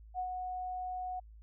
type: tone with ADSR envelope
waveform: sine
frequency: 734 Hz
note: F#5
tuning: 14 cents flat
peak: -32 dBFS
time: 0.14-1.2 s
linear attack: 50 ms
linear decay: 80 ms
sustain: -4 dB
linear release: 9 ms
effects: added 54 Hz sine -51 dBFS peak until 1.42 s